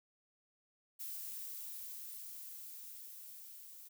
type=noise with level ramp; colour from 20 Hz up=violet; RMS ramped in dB=-44 to -54 dBFS; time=0.99-3.89 s; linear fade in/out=20 ms; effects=none